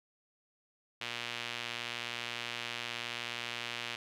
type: tone with band-pass filter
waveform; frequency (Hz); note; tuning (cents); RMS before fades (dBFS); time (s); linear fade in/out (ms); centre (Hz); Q
sawtooth; 119.2; A#2; +39; -40; 1.01-3.96; 5; 2900; 1.8
effects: none